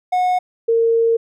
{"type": "tone pair in turn", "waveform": ["triangle", "sine"], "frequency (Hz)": [729, 458.4], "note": ["F#5", "A#4"], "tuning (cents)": [-26, -29], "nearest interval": "minor sixth", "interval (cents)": 803, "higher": "first", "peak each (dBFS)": [-12, -12], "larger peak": "neither", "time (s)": [[0.12, 0.39], [0.68, 1.17]], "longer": "second", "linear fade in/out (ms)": 10, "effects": []}